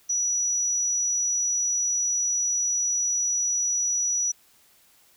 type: tone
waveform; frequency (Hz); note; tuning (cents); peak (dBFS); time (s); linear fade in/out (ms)
sine; 5870; F#8; -15; -22; 0.09-4.32; 10
effects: white hiss -59 dBFS RMS until 5.16 s